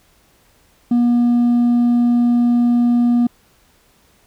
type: tone with hard clipping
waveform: triangle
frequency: 240 Hz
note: B3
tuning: 49 cents flat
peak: -10 dBFS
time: 0.91-3.27 s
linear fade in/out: 5 ms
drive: 1 dB
effects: pink hiss -55 dBFS RMS until 4.26 s